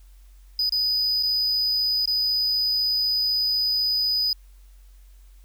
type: tone with dropouts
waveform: triangle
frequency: 4978 Hz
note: D#8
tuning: in tune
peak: -19 dBFS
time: 0.59-4.33 s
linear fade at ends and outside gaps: 2 ms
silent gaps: 0.694-0.722 / 1.227-1.232 / 2.057-2.075 s
effects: added 46 Hz sine -46 dBFS peak until 5.44 s + white hiss -63 dBFS RMS until 5.44 s